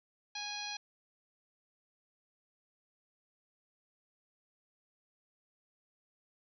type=harmonic tone; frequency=827 Hz; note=G#5; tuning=8 cents flat; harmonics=1 / 2 / 3 / 4 / 5 / 6 / 7; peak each=-46 / -49 / -45 / -47 / -43 / -51 / -48 dBFS; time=0.35-0.77 s; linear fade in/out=5 ms; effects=none